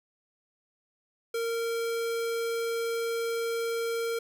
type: tone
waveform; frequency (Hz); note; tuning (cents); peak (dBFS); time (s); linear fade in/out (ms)
square; 461.4; A#4; -18; -29; 1.34-4.19; 5
effects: none